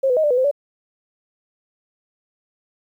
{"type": "tone with pitch steps", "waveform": "sine", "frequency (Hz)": [536, 498.6, 627, 591, 495, 517, 573], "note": ["C5", "B4", "D#5", "D5", "B4", "C5", "D5"], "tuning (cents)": [42, 16, 13, 11, 4, -21, -43], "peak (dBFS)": -14, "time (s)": [0.03, 0.513], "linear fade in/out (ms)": 10, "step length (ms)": 69, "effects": ["9-bit"]}